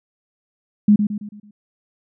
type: tone with echo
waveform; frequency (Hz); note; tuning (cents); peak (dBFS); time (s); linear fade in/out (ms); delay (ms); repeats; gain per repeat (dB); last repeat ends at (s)
sine; 208; G#3; +3; -8; 0.88-0.96; 5; 110; 5; -7; 1.51
effects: none